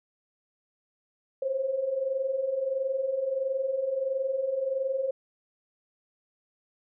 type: tone pair together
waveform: sine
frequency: 515 / 536.5 Hz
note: C5 / C5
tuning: -28 / +43 cents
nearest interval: minor second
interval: 71 cents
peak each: -33 / -27 dBFS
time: 1.42-5.11 s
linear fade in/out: 5 ms
effects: none